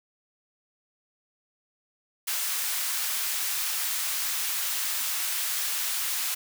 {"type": "high-pass noise", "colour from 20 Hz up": "white", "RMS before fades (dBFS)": -29, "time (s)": [2.27, 6.35], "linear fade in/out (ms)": 10, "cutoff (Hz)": 1100, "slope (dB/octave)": 12, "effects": []}